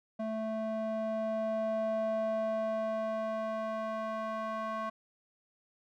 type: tone with band-pass filter sweep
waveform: square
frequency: 220 Hz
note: A3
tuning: in tune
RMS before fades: -34 dBFS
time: 0.19-4.9 s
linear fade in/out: 10 ms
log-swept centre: 500 to 990 Hz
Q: 3.1
effects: none